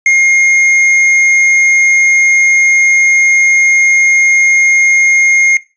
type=tone with hard clipping; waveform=triangle; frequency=2134 Hz; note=C7; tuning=34 cents sharp; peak=-6 dBFS; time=0.06-5.57 s; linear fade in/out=2 ms; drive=9 dB; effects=noise-tail reverb RT60 0.3 s tail -20 dB re dry + resampled to 16000 Hz